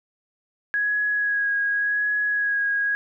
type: tone with vibrato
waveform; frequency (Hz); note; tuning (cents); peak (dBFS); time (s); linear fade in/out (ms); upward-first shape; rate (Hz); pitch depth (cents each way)
sine; 1661.2; G#6; 0; -20; 0.74-2.95; 0; sine; 0.88; 19
effects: none